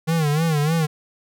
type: tone with vibrato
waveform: square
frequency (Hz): 155.56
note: D#3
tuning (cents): 0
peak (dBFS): -18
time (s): 0.07-0.87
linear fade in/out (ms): 20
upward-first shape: sine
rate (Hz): 3.3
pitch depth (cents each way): 120
effects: none